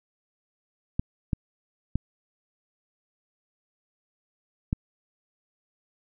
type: clicks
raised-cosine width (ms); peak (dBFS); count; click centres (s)
5; -12; 4; 0.995 / 1.332 / 1.956 / 4.729
effects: none